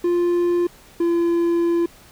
triangle tone pair in turn, 349.2 / 340.8 Hz, F4 / F4, 0 / -42 cents, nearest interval unison, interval 42 cents, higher first, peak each -14 dBFS, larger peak neither, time 0.04-0.67 / 1-1.86 s, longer second, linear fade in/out 5 ms, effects pink hiss -48 dBFS RMS until 2.11 s

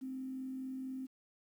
sine tone with frequency modulation, 261.6 Hz, C4, in tune, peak -39 dBFS, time 0.01-1.07 s, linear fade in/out 20 ms, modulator 44.2 Hz, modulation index 0.22, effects 11-bit

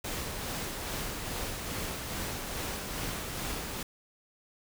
pink noise with tremolo, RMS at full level -35 dBFS, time 0.04-3.83 s, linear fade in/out 5 ms, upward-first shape sine, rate 2.4 Hz, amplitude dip 30%, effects none

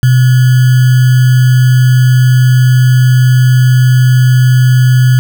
sine tone with sample-and-hold, 126.8 Hz, B2, 46 cents sharp, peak -3 dBFS, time 0.03-5.19 s, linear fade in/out 0 ms, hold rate 1575 Hz, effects none

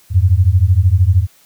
sine beating tone pair, 85.7 / 98.7 Hz, F2 / G2, -32 / +12 cents, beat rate 13 Hz, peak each -11 dBFS, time 0.1-1.27 s, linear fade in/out 50 ms, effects white hiss -50 dBFS RMS until 1.45 s

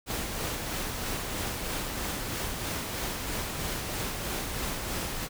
pink noise with tremolo, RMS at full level -32 dBFS, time 0.06-5.29 s, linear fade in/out 50 ms, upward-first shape sine, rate 3.1 Hz, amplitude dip 30%, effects none

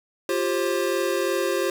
square chord, F suspended second, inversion none, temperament equal with one note detuned, 349.2 / 392 / 532.4 Hz, F4 / G4 / C5, 0 / 0 / +30 cents, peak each -27 dBFS, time 0.29-1.7 s, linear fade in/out 2 ms, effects none

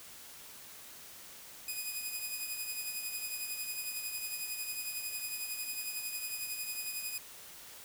5% pulse tone with tremolo, 2489 Hz, D#7, in tune, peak -25 dBFS, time 1.68-7.18 s, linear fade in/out 2 ms, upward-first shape triangle, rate 11 Hz, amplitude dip 55%, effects white hiss -51 dBFS RMS until 7.84 s

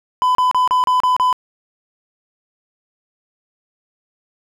triangle tone bursts, 1005 Hz, B5, 30 cents sharp, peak -10 dBFS, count 7, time 0.22-1.328 s, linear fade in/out 0 ms, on 130 ms, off 33 ms, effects none

